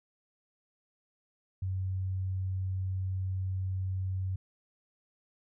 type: tone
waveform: sine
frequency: 94.1 Hz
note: F#2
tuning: 30 cents sharp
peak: -30 dBFS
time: 1.62-4.36 s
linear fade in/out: 5 ms
effects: none